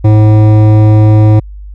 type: tone with hard clipping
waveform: sine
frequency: 107.3 Hz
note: A2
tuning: 43 cents flat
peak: -4 dBFS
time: 0.04-1.4 s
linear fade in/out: 10 ms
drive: 13 dB
effects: added 50 Hz sine -24 dBFS peak until 1.74 s